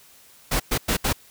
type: noise bursts at uneven times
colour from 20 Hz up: pink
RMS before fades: -22 dBFS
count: 4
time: 0.51-0.6 / 0.71-0.78 / 0.88-0.97 / 1.04-1.13 s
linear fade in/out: 10 ms
effects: white hiss -52 dBFS RMS until 1.3 s